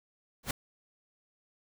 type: noise with exponential growth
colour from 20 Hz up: pink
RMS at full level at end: -25 dBFS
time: 0.43-0.51 s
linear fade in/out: 5 ms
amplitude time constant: 17 ms
effects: none